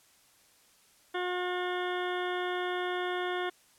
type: harmonic tone with a mistuned harmonic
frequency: 360 Hz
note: F#4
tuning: 47 cents flat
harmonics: 1 / 2 / 3 / 4 / 5 / 6 / 8 / 9 / 10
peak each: -33 / -37 / -40 / -39 / -41 / -45 / -48 / -48 / -45 dBFS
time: 1.14-3.5 s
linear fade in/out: 10 ms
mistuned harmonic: 10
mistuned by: -44 cents
effects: white hiss -63 dBFS RMS until 3.78 s + low-pass 12000 Hz 12 dB/octave